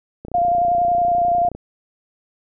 click train, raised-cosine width 2 ms, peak -20 dBFS, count 40, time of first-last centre 0.25-1.55 s, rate 30 Hz
sine tone with vibrato, 698.5 Hz, F5, in tune, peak -14 dBFS, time 0.34-1.49 s, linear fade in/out 5 ms, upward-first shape sine, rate 11 Hz, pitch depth 24 cents each way
effects none

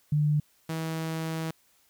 sine / sawtooth tone pair in turn, 149.3 / 161.33 Hz, D3 / E3, +29 / -37 cents, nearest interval minor second, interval 134 cents, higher second, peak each -21 / -26 dBFS, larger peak first, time 0.12-0.4 / 0.69-1.51 s, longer second, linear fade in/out 5 ms, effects white hiss -65 dBFS RMS until 1.89 s

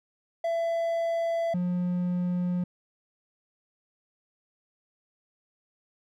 triangle tone pair in turn, 669 / 178.38 Hz, E5 / F3, +25 / +37 cents, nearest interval octave + major seventh, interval 2288 cents, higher first, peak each -23 dBFS, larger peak neither, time 0.44-1.54 / 1.54-2.64 s, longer neither, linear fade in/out 5 ms, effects none

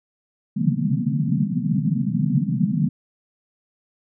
pink band-pass noise, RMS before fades -21 dBFS, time 0.56-2.89 s, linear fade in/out 10 ms, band 130 to 250 Hz, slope 96 dB/octave, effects none

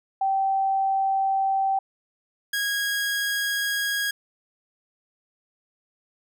sine / sawtooth tone pair in turn, 776 / 1644.3 Hz, G5 / G#6, -18 / -18 cents, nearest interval octave + minor second, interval 1300 cents, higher second, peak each -20 dBFS, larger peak neither, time 0.21-1.79 / 2.53-4.11 s, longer neither, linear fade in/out 5 ms, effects none

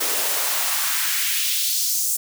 white noise with high-pass filter sweep, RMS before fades -22 dBFS, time 0-2.17 s, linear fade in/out 10 ms, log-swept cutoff 330 to 7800 Hz, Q 1.5, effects none

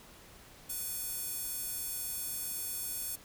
square tone with high-pass filter, 493.9 Hz, B4, in tune, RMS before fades -38 dBFS, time 0.69-3.16 s, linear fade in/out 10 ms, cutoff 9900 Hz, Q 1, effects pink hiss -55 dBFS RMS until 3.24 s

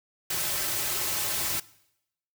white noise with comb filter, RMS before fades -29 dBFS, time 0.3-1.6 s, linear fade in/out 5 ms, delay 4.2 ms, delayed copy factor -0.7, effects noise-tail reverb RT60 0.8 s tail -20 dB re dry

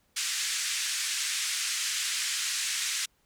white band-pass noise, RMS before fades -31 dBFS, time 0.16-3.06 s, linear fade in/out 10 ms, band 1600 to 8400 Hz, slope 24 dB/octave, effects pink hiss -70 dBFS RMS until 3.25 s

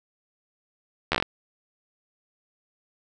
slowing click train, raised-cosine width 0.3 ms, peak -6 dBFS, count 7, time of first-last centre 1.12-1.225 s, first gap 12 ms, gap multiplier 1.15, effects none

